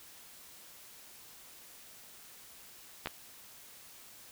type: clicks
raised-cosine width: 0.3 ms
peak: -19 dBFS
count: 2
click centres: 3.059 / 3.072 s
effects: white hiss -54 dBFS RMS until 4.31 s